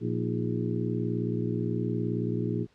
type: harmonic tone with a mistuned harmonic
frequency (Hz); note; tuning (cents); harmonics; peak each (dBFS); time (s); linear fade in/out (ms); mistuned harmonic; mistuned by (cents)
59; A#1; +22; 2 / 3 / 4 / 5 / 6 / 7; -31 / -33 / -34 / -35 / -36 / -36; 0-2.67; 50; 5; +120
effects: pink hiss -65 dBFS RMS until 2.74 s + low-pass 5000 Hz 12 dB/octave